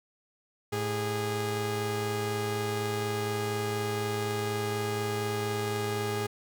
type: tone pair together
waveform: sawtooth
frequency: 108.8 / 411.1 Hz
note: A2 / G#4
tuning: -19 / -18 cents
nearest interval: octave + major seventh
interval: 2301 cents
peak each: -29 / -27 dBFS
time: 0.72-6.27 s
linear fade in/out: 10 ms
effects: none